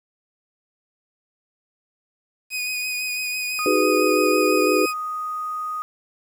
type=tone with vibrato; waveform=sawtooth; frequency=2489 Hz; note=D#7; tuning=in tune; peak=-21 dBFS; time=2.5-4.94 s; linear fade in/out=50 ms; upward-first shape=sine; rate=6 Hz; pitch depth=19 cents each way
type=tone; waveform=sine; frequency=1244.5 Hz; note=D#6; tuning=in tune; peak=-25 dBFS; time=3.59-5.82 s; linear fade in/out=0 ms
type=chord; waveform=sine; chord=G# minor seventh; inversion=second; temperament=just; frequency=311.5 / 373.8 / 415.3 / 498.4 Hz; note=D#4 / F#4 / G#4 / B4; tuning=+2 / +18 / 0 / +16 cents; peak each=-22 dBFS; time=3.66-4.86 s; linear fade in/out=2 ms
effects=8-bit